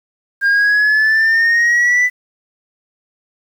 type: exponential sweep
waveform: sine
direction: up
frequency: 1603 to 1997 Hz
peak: -7 dBFS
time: 0.41-2.1 s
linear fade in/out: 50 ms
effects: tanh soft clip ceiling -9 dBFS + 7-bit